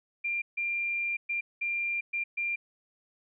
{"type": "tone bursts at uneven times", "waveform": "sine", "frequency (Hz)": 2386, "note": "D7", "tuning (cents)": 27, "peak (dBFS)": -28, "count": 6, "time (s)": [[0.24, 0.42], [0.57, 1.17], [1.29, 1.41], [1.61, 2.01], [2.13, 2.24], [2.37, 2.56]], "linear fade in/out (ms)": 10, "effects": []}